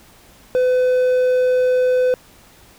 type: tone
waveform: triangle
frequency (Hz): 505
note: B4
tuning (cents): +39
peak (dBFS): -11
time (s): 0.55-2.14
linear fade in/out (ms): 0
effects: pink hiss -48 dBFS RMS until 2.78 s